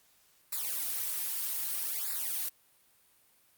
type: noise with flanger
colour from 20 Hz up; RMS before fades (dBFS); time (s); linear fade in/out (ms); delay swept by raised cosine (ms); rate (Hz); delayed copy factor
blue; -34; 0.52-2.49; 5; 0.32 to 4.92; 0.63; -0.85
effects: white hiss -66 dBFS RMS until 3.57 s + Opus 48 kbps